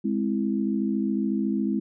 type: chord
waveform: sine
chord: Ab augmented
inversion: none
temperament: equal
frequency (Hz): 207.7 / 261.6 / 329.6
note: Ab3 / C4 / E4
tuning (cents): 0 / 0 / 0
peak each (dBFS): -25 / -28 / -29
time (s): 0.04-1.8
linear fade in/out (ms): 10
effects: none